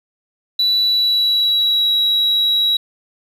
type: tone with pitch glide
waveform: sine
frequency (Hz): 3951 to 3876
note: B7 to B7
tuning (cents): 0 to -33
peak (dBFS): -11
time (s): 0.59-2.77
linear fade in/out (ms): 5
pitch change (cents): -33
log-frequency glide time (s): 0.8-1.91
effects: tanh soft clip ceiling -10 dBFS + 7-bit